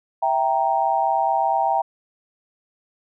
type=chord; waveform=sine; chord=E diminished; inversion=none; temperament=equal; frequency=659.3 / 784 / 932.3 Hz; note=E5 / G5 / Bb5; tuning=0 / 0 / 0 cents; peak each=-24 / -20 / -22 dBFS; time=0.22-1.82 s; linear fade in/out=10 ms; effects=none